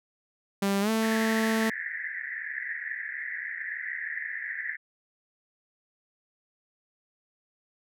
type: tone with pitch glide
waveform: sawtooth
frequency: 198 to 222.2 Hz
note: G3 to A3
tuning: +18 to +17 cents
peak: -20 dBFS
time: 0.62-1.7 s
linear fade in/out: 5 ms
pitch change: +199 cents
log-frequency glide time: 0.81-0.9 s
type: band-pass noise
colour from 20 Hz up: pink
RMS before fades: -35 dBFS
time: 1.02-4.77 s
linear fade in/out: 20 ms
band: 1700 to 2000 Hz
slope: 96 dB/octave
effects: none